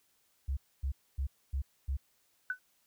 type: tone bursts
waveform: sine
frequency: 68 Hz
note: C#2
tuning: 33 cents flat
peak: -30 dBFS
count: 5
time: 0.48-1.97 s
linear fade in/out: 10 ms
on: 90 ms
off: 260 ms
type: tone with exponential decay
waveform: sine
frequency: 1500 Hz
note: F#6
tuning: 23 cents sharp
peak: -27 dBFS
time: 2.5-2.59 s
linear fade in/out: 2 ms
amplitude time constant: 19 ms
effects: white hiss -72 dBFS RMS until 2.86 s